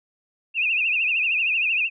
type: tone with vibrato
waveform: sine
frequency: 2600 Hz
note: E7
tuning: 24 cents flat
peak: -19 dBFS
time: 0.54-1.9 s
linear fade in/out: 50 ms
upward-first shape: triangle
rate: 13 Hz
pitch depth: 140 cents each way
effects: none